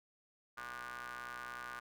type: ring-modulated tone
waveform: sawtooth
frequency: 123.47 Hz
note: B2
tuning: in tune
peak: -37 dBFS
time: 0.57-1.8 s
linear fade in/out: 10 ms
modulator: 1330 Hz
effects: none